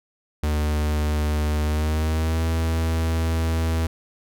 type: tone with pitch glide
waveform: 45% pulse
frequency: 75.4 to 81.28 Hz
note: D2 to E2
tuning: +46 to -24 cents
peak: -20 dBFS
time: 0.43-3.87 s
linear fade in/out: 5 ms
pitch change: +130 cents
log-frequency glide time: 1.61-2.43 s
effects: none